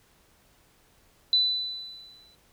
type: tone with exponential decay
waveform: sine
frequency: 3990 Hz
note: B7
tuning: 17 cents sharp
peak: -17 dBFS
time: 1.33-2.35 s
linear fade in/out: 1 ms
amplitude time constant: 220 ms
effects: pink hiss -62 dBFS RMS until 2.52 s